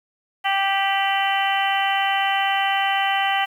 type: harmonic tone with a mistuned harmonic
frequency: 392 Hz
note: G4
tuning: in tune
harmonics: 2 / 3 / 4 / 5 / 6 / 7 / 8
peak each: -21 / -29 / -29 / -25 / -32 / -29 / -27 dBFS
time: 0.44-3.46 s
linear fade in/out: 20 ms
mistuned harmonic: 8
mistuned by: -50 cents
effects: 8-bit